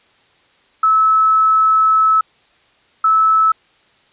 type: tone pair in turn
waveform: sine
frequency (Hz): 1300 / 1305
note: E6 / E6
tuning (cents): -24 / -18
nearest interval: unison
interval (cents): 6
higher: second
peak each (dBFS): -9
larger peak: neither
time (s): 0.83-2.21 / 3.04-3.52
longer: first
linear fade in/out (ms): 5
effects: white hiss -54 dBFS RMS until 4.12 s + resampled to 8000 Hz